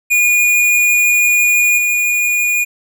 square tone with level steps, 2442 Hz, D#7, 33 cents flat, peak -10 / -13 dBFS, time 0.1-2.65 s, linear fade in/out 20 ms, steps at 1.77 s, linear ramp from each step 20 ms, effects none

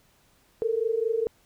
sine tone pair together, 440 / 464.6 Hz, A4 / A#4, 0 / -6 cents, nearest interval minor second, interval 94 cents, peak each -26 / -26 dBFS, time 0.62-1.27 s, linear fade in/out 0 ms, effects pink hiss -63 dBFS RMS until 1.45 s

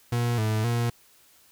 40% pulse tone with pitch steps, 119.6 / 108.6 / 118.5 Hz, A#2 / A2 / A#2, +45 / -22 / +29 cents, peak -22 dBFS, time 0.12-0.9 s, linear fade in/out 5 ms, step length 260 ms, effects white hiss -58 dBFS RMS until 1.51 s

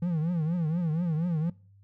triangle tone with vibrato, 165.5 Hz, E3, 7 cents sharp, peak -23 dBFS, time 0.02-1.5 s, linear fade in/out 5 ms, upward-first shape triangle, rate 4.2 Hz, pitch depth 170 cents each way, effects noise-tail reverb RT60 0.4 s tail -22 dB re dry + added 99 Hz sine -54 dBFS peak until 1.83 s

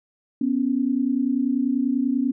sine tone pair together, 246.9 / 277.1 Hz, B3 / C#4, 0 / -1 cents, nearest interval major second, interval 199 cents, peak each -22 dBFS, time 0.41-2.32 s, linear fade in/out 5 ms, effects none

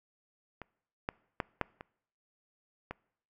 clicks, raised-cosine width 0.5 ms, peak -27 / -17 / -16 / -14 / -28 / -23 dBFS, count 6, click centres 0.617 / 1.089 / 1.402 / 1.613 / 1.809 / 2.91 s, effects noise-tail reverb RT60 0.7 s tail -24 dB re dry

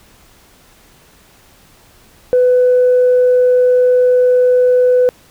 sine tone, 499.5 Hz, B4, 20 cents sharp, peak -6 dBFS, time 2.33-5.09 s, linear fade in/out 0 ms, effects tanh soft clip ceiling -4 dBFS + pink hiss -47 dBFS RMS until 5.3 s

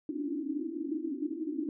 white band-pass noise, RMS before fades -35 dBFS, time 0.09-1.69 s, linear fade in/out 2 ms, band 270 to 330 Hz, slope 96 dB/octave, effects none

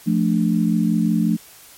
sine chord, D minor, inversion first, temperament equal, 174.61 / 220 / 293.7 Hz, F3 / A3 / D4, 0 / 0 / 0 cents, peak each -19 / -18 / -23 dBFS, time 0.06-1.37 s, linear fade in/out 20 ms, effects white hiss -45 dBFS RMS until 1.77 s + MP3 64 kbps

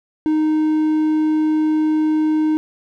triangle tone, 309.9 Hz, D#4, 7 cents flat, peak -12 dBFS, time 0.26-2.57 s, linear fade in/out 0 ms, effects none

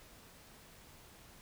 silence, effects pink hiss -58 dBFS RMS until 1.41 s

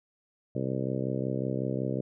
harmonic tone, 65.41 Hz, C2, in tune, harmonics 2 / 3 / 4 / 5 / 6 / 7 / 8 / 9, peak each -33 / -35 / -36 / -37 / -38 / -38 / -39 / -40 dBFS, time 0.55-2.01 s, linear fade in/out 5 ms, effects none

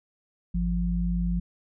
sine tone pair together, 51.91 / 174.61 Hz, G#1 / F3, 0 / 0 cents, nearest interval octave + major sixth, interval 2100 cents, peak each -26 dBFS, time 0.54-1.4 s, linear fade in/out 10 ms, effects none

